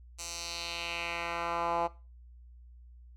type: tone with band-pass filter sweep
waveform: 10% pulse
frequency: 170 Hz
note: F3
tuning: 46 cents flat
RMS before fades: -35 dBFS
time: 0.18-1.88 s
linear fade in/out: 20 ms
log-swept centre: 7100 to 830 Hz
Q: 1.9
effects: noise-tail reverb RT60 0.3 s tail -18 dB re dry + added 60 Hz sine -50 dBFS peak until 3.16 s